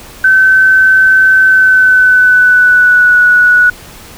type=tone with pitch glide; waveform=sine; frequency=1532 to 1469.6 Hz; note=G6 to F#6; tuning=-40 to -12 cents; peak=-3 dBFS; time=0.24-3.7 s; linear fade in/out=5 ms; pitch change=-72 cents; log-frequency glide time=1.41-3.18 s; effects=pink hiss -33 dBFS RMS until 4.17 s